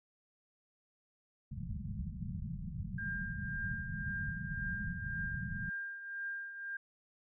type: low-pass noise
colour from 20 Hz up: white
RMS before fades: -41 dBFS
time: 1.51-5.7 s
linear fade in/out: 10 ms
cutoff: 210 Hz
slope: 96 dB/octave
type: tone with tremolo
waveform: sine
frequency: 1600 Hz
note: G6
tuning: 35 cents sharp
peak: -36 dBFS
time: 2.98-6.77 s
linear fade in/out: 5 ms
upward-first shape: triangle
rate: 1.9 Hz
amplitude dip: 65%
effects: none